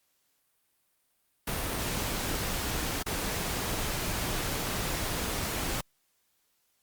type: noise with dropouts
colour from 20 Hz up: pink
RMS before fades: -32 dBFS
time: 1.47-5.81 s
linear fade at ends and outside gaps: 5 ms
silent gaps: 3.028-3.062 s
effects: white hiss -73 dBFS RMS until 6.82 s + Opus 48 kbps